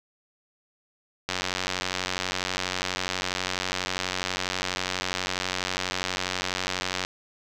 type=click train; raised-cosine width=0.2 ms; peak=-9 dBFS; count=532; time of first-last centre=1.29-7.049 s; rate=92.2 Hz; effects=none